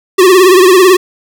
square tone with vibrato, 370 Hz, F#4, in tune, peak -3 dBFS, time 0.18-0.97 s, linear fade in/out 10 ms, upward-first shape triangle, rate 18 Hz, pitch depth 110 cents each way, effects 7-bit

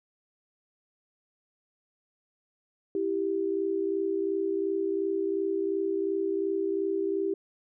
sine tone pair together, 329.2 / 392 Hz, E4 / G4, -2 / 0 cents, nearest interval minor third, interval 302 cents, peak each -31 / -27 dBFS, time 2.95-7.34 s, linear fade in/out 2 ms, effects none

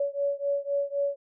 sine beating tone pair, 563 / 566.9 Hz, C#5 / C#5, +27 / +39 cents, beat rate 3.9 Hz, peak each -28 / -29 dBFS, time 0-1.16 s, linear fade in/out 5 ms, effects none

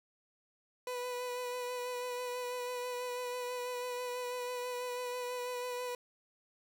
30% pulse tone with vibrato, 494.8 Hz, B4, 3 cents sharp, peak -34 dBFS, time 0.87-5.95 s, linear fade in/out 2 ms, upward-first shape sine, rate 6.1 Hz, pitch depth 20 cents each way, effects none

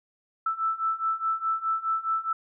sine beating tone pair, 1318.5 / 1323.3 Hz, E6 / E6, 0 / +6 cents, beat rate 4.8 Hz, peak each -29 / -27 dBFS, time 0.46-2.33 s, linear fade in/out 5 ms, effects none

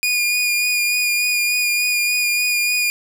sawtooth tone with vibrato, 2441 Hz, D#7, 34 cents flat, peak -13 dBFS, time 0.03-2.9 s, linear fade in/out 0 ms, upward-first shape sine, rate 3.4 Hz, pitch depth 19 cents each way, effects none

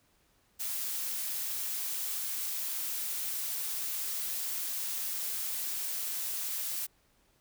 blue noise, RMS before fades -35 dBFS, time 0.59-6.87 s, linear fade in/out 20 ms, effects pink hiss -69 dBFS RMS until 7.4 s

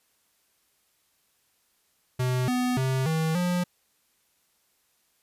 square tone with pitch steps, 126.7 / 249.4 / 131.6 / 159.9 / 177.9 Hz, B2 / B3 / C3 / D#3 / F3, +45 / +17 / +10 / +48 / +32 cents, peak -24 dBFS, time 2.19-3.64 s, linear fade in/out 10 ms, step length 290 ms, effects white hiss -69 dBFS RMS until 5.22 s + resampled to 32000 Hz

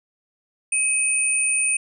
sine tone pair together, 2544 / 9066 Hz, D#7 / C#9, +38 / +38 cents, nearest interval octave + minor seventh, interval 2200 cents, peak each -22 / -20 dBFS, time 0.72-1.77 s, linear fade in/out 5 ms, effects none

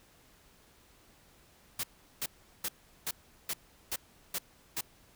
white noise bursts, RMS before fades -34 dBFS, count 8, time 1.79-4.81 s, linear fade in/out 5 ms, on 45 ms, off 380 ms, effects pink hiss -62 dBFS RMS until 5.15 s

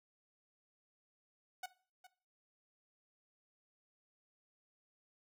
sawtooth tone with echo, 740 Hz, F#5, in tune, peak -37 dBFS, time 1.63-1.66 s, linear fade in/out 5 ms, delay 410 ms, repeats 1, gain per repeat -15 dB, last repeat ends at 2.07 s, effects noise-tail reverb RT60 0.4 s tail -17 dB re dry

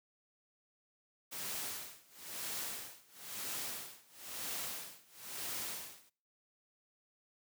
white noise with tremolo, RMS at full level -40 dBFS, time 1.31-6.1 s, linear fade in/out 20 ms, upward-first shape sine, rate 1 Hz, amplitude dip 95%, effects noise-tail reverb RT60 0.5 s tail -24 dB re dry + high-pass 100 Hz 12 dB/octave

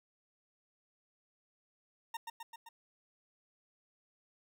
40% pulse tone with echo, 920 Hz, A#5, 23 cents flat, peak -37 dBFS, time 2.14-2.17 s, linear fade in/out 5 ms, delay 130 ms, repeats 4, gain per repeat -3 dB, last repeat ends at 2.69 s, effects none

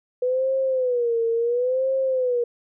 sine tone with vibrato, 493.9 Hz, B4, in tune, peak -19 dBFS, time 0.22-2.44 s, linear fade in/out 5 ms, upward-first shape sine, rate 0.72 Hz, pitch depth 130 cents each way, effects none

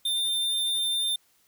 square tone, 3598 Hz, A7, 38 cents sharp, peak -25 dBFS, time 0.05-1.16 s, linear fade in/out 5 ms, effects white hiss -65 dBFS RMS until 1.47 s

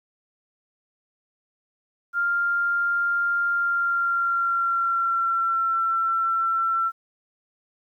sine tone with pitch glide, 1396.9 to 1347 Hz, F6 to E6, 0 to +37 cents, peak -20 dBFS, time 2.13-6.92 s, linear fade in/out 50 ms, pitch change -63 cents, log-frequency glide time 3.5-5.78 s, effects 10-bit

